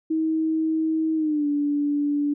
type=tone with pitch glide; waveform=sine; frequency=318.3 to 290.2 Hz; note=D#4 to D4; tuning=+39 to -21 cents; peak=-20 dBFS; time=0.1-2.34 s; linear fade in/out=10 ms; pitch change=-160 cents; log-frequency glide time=1.15-1.47 s; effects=none